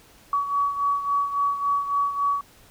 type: beating tone pair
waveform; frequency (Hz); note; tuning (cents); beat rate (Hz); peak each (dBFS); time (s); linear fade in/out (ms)
sine; 1132 / 1135.6; C#6 / C#6; +36 / +41; 3.6; -22 / -28; 0.33-2.41; 2
effects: pink hiss -53 dBFS RMS until 2.7 s